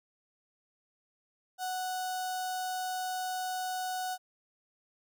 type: tone with notch filter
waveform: sawtooth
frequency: 740 Hz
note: F#5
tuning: in tune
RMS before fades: -35 dBFS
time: 1.58-4.18 s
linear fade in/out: 50 ms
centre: 2200 Hz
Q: 1.1
effects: none